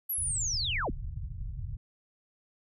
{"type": "linear sweep", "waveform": "sine", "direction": "down", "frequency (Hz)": [11940, 34.19], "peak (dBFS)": -29, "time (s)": [0.09, 0.91], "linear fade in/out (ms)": 10}
{"type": "low-pass noise", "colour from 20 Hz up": "pink", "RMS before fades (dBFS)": -37, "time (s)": [0.18, 1.77], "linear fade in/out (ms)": 5, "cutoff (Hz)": 140, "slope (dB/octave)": 48}
{"effects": []}